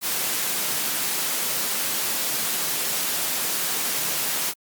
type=high-pass noise; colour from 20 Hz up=white; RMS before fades=-25 dBFS; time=0.01-4.54 s; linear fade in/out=50 ms; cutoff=130 Hz; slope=48 dB/octave; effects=Opus 48 kbps